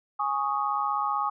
sine chord, Ab suspended fourth, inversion none, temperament equal, 830.6 / 1108.7 / 1244.5 Hz, Ab5 / Db6 / Eb6, 0 / 0 / 0 cents, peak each -29 dBFS, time 0.19-1.3 s, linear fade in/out 10 ms, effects none

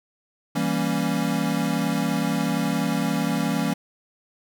square chord, E diminished seventh, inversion none, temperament equal, 164.81 / 196 / 233.1 / 277.2 Hz, E3 / G3 / Bb3 / Db4, 0 / 0 / 0 / 0 cents, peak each -28 dBFS, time 0.55-3.74 s, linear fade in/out 10 ms, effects none

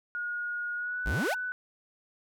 sine tone with pitch glide, 1440 to 1492.5 Hz, F#6 to F#6, -47 to +15 cents, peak -31 dBFS, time 0.15-1.52 s, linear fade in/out 0 ms, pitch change +62 cents, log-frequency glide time 0.75-1.06 s
45% pulse exponential sweep, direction up, 38.89 to 1000 Hz, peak -28 dBFS, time 1.05-1.35 s, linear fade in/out 20 ms
effects none

